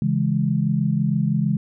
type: chord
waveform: sine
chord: C# minor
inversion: none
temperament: equal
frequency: 138.59 / 164.81 / 207.7 Hz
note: C#3 / E3 / G#3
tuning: 0 / 0 / 0 cents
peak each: -22 dBFS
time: 0.02-1.57 s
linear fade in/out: 2 ms
effects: none